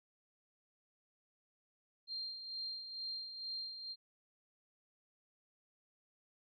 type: tone with tremolo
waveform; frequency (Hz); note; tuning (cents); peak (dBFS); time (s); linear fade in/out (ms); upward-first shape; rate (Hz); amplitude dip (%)
sine; 4186; C8; 0; -39; 2.07-3.96; 50; sine; 2.2; 55
effects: none